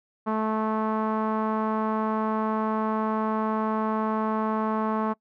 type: tone with low-pass filter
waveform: sawtooth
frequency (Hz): 218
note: A3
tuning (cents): -16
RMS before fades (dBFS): -26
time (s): 0.26-5.14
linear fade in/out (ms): 20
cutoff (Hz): 1100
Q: 3
effects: noise-tail reverb RT60 0.1 s tail -24 dB re dry